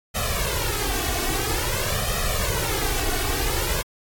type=noise with flanger; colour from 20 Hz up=pink; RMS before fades=-24 dBFS; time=0.14-3.83 s; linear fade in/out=20 ms; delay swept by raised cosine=1.6 to 2.7 ms; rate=0.5 Hz; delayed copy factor=+0.95; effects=AAC 64 kbps

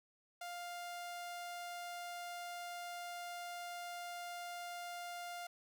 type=tone; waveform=sawtooth; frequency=701 Hz; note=F5; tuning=6 cents sharp; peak=-40 dBFS; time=0.41-5.47 s; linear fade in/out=5 ms; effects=none

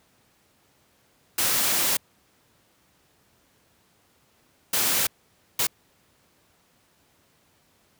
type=noise bursts at uneven times; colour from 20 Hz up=white; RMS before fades=-23 dBFS; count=3; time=1.38-1.97 / 4.73-5.07 / 5.59-5.67 s; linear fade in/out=5 ms; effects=pink hiss -63 dBFS RMS until 7.99 s + high-pass 80 Hz 12 dB/octave

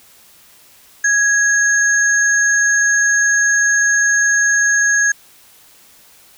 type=tone pair together; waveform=sine; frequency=1659 / 6466 Hz; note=G#6 / G#8; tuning=-2 / -47 cents; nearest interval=2 octaves; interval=2355 cents; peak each=-12 / -17 dBFS; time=1.04-5.12 s; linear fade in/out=5 ms; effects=white hiss -47 dBFS RMS until 6.37 s

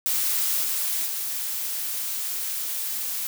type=noise with level steps; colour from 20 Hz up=blue; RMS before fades=-24 / -26 / -29 dBFS; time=0.06-3.27 s; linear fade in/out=0 ms; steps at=0.62 / 1.05 s; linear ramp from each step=20 ms; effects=none

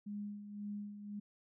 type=tone with tremolo; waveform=sine; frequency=205.8 Hz; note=G#3; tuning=16 cents flat; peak=-39 dBFS; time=0.06-1.2 s; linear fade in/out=10 ms; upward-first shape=sine; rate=1.9 Hz; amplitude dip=60%; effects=none

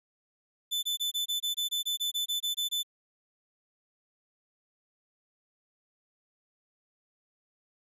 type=tone bursts; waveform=40% pulse; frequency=3511 Hz; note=A7; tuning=4 cents flat; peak=-27 dBFS; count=15; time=0.71-2.832 s; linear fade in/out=20 ms; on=120 ms; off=23 ms; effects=none

